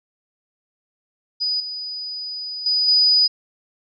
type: tone with level steps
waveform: sine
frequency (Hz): 4960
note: D#8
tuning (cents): -6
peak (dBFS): -19 / -27 / -16 / -12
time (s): 1.4-3.28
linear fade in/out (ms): 20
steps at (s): 1.6 / 2.66 / 2.88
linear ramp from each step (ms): 2
effects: none